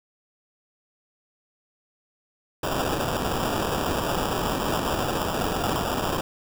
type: noise with sample-and-hold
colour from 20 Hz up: white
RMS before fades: -26 dBFS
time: 2.63-6.21 s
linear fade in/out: 5 ms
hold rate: 2100 Hz
effects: none